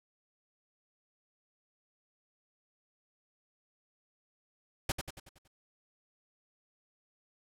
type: noise with echo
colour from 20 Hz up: pink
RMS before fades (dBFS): -30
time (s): 4.89-4.92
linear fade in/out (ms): 5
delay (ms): 93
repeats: 6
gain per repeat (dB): -6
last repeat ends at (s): 5.478
effects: low-pass 12000 Hz 12 dB/octave